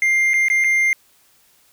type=tone with dropouts; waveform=triangle; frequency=2100 Hz; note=C7; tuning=6 cents sharp; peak=-12 dBFS; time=0.02-0.93 s; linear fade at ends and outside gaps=1 ms; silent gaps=0.335-0.34 / 0.484-0.5 / 0.64-0.644 s; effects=white hiss -56 dBFS RMS until 1.72 s